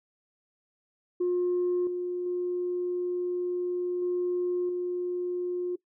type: tone with level steps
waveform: sine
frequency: 356.9 Hz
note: F4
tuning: 38 cents sharp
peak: -22 / -28 / -26 / -24 / -27 dBFS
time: 1.2-5.76 s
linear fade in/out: 10 ms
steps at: 1.87 / 2.26 / 4.02 / 4.69 s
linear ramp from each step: 2 ms
effects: noise-tail reverb RT60 0.1 s tail -20 dB re dry + tanh soft clip ceiling -21 dBFS